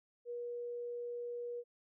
sine tone, 480.2 Hz, B4, 49 cents flat, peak -39 dBFS, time 0.25-1.64 s, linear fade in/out 50 ms, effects none

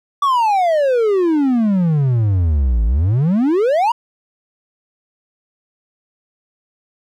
triangle exponential two-way sweep, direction down then up, 1164 to 52.6 to 984 Hz, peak -10 dBFS, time 0.22-3.92 s, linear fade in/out 5 ms, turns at 2.85 s, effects none

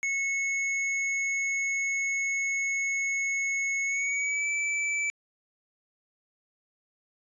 square tone with pitch glide, 2194 to 2316 Hz, C#7 to D7, -18 to -25 cents, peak -27 dBFS, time 0.03-5.1 s, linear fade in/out 0 ms, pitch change +93 cents, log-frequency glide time 3.85-4.48 s, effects resampled to 22050 Hz

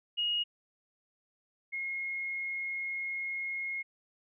sine tone pair in turn, 2876 / 2155 Hz, F#7 / C#7, -50 / -49 cents, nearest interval perfect fourth, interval 499 cents, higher first, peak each -28 / -33 dBFS, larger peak first, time 0.17-0.44 / 1.72-3.83 s, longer second, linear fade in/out 20 ms, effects none

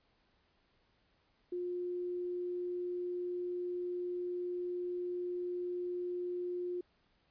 sine tone, 355.9 Hz, F4, 33 cents sharp, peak -35 dBFS, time 1.52-6.81 s, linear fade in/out 5 ms, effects pink hiss -73 dBFS RMS until 7.3 s + resampled to 11025 Hz

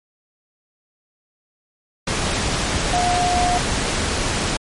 sine tone in noise, 715 Hz, F5, 41 cents sharp, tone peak -17 dBFS, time 2.93-3.58 s, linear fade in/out 5 ms, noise pink, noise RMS -21 dBFS, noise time 2.07-4.57 s, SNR +1 dB, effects low-pass 9000 Hz 12 dB/octave + MP3 48 kbps

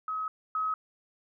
sine tone pair in turn, 1275 / 1275 Hz, D#6 / D#6, +42 / +42 cents, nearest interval unison, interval 0 cents, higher neither, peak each -30 / -27 dBFS, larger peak second, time 0.08-0.28 / 0.55-0.74 s, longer first, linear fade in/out 2 ms, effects none

